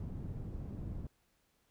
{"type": "low-pass noise", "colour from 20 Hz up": "white", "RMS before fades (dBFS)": -42, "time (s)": [0, 1.07], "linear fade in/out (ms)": 2, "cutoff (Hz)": 130, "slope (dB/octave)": 12, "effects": ["pink hiss -75 dBFS RMS until 1.7 s"]}